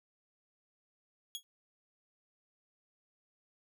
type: tone with exponential decay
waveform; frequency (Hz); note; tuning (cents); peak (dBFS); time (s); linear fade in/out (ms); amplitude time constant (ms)
sawtooth; 3322; G#7; 0; -31; 1.35-1.43; 0; 17
effects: none